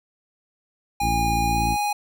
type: tone with pitch glide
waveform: square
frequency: 816 to 826.4 Hz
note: G#5 to G#5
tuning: -31 to -9 cents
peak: -22 dBFS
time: 1-1.93 s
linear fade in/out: 5 ms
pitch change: +22 cents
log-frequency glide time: 1.46-1.66 s
type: harmonic tone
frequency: 56.6 Hz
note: A1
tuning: 50 cents sharp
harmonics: 1 / 2 / 3 / 4 / 5 / 6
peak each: -26 / -29 / -31 / -32 / -33 / -34 dBFS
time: 1-1.77 s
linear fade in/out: 50 ms
effects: none